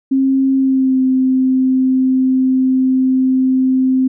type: tone with pitch glide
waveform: sine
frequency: 267.6 to 260.1 Hz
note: C4 to C4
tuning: +39 to -10 cents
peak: -10 dBFS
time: 0.11-4.08 s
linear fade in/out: 10 ms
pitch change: -49 cents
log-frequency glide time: 0.56-1.01 s
effects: none